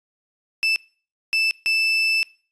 35% pulse tone bursts at uneven times, 2642 Hz, E7, 3 cents sharp, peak -16 dBFS, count 3, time 0.63-0.76 / 1.33-1.51 / 1.66-2.23 s, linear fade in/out 0 ms, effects noise-tail reverb RT60 0.4 s tail -23 dB re dry + resampled to 22050 Hz

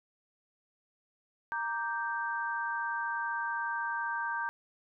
sine chord, G minor, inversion first, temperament equal, 932.3 / 1174.7 / 1568 Hz, Bb5 / D6 / G6, 0 / 0 / 0 cents, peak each -35 / -40 / -34 dBFS, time 1.52-4.49 s, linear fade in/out 0 ms, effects none

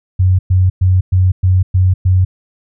sine tone bursts, 92.5 Hz, F#2, in tune, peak -7 dBFS, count 7, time 0.19-2.25 s, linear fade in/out 10 ms, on 200 ms, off 110 ms, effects none

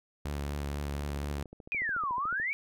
sawtooth tone with vibrato, 71.9 Hz, D2, 36 cents flat, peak -29 dBFS, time 0.25-1.43 s, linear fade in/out 5 ms, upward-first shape sine, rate 4.1 Hz, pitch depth 24 cents each way
click train, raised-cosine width 2 ms, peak -33 dBFS, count 21, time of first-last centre 0.95-2.399 s, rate 13.8 Hz
sine exponential two-way sweep, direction down then up, 2513 to 940 to 2349 Hz, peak -29 dBFS, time 1.72-2.53 s, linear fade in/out 0 ms, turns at 2.14 s
effects none

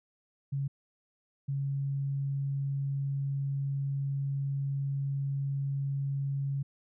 sine tone pair in turn, 138.59 / 138.59 Hz, C#3 / C#3, 0 / 0 cents, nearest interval unison, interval 0 cents, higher neither, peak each -29 / -29 dBFS, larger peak neither, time 0.52-0.68 / 1.48-6.63 s, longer second, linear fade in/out 10 ms, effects none

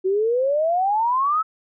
sine exponential sweep, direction up, 367.5 to 1318.5 Hz, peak -17 dBFS, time 0.04-1.43 s, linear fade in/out 20 ms, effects none

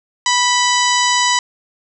harmonic tone with a mistuned harmonic, 983 Hz, B5, 8 cents flat, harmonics 1 / 2 / 3 / 4 / 5 / 6 / 7 / 8, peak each -16 / -19 / -21 / -22 / -23 / -24 / -24 / -25 dBFS, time 0.26-1.39 s, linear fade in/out 2 ms, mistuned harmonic 3, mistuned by +35 cents, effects none

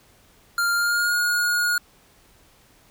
square tone with pitch glide, 1396.9 to 1437.8 Hz, F6 to F6, 0 to +50 cents, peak -20 dBFS, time 0.58-1.78 s, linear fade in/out 2 ms, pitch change +50 cents, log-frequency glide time 0.75-1.16 s, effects pink hiss -56 dBFS RMS until 2.9 s

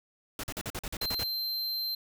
pink noise bursts, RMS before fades -36 dBFS, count 10, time 0.39-1.236 s, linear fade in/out 2 ms, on 45 ms, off 44 ms
square tone, 4125 Hz, C8, 25 cents flat, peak -31 dBFS, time 1.01-1.95 s, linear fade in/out 5 ms
effects none

